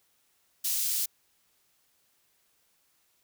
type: high-pass noise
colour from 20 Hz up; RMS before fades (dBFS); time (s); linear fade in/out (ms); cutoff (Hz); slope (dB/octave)
white; -29; 0.64-1.06; 10; 4400; 12
effects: white hiss -70 dBFS RMS until 3.23 s